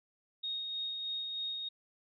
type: tone with tremolo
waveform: sine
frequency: 3729 Hz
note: A#7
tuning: in tune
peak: -34 dBFS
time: 0.43-1.69 s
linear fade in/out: 10 ms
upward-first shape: sine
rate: 3.2 Hz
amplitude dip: 30%
effects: none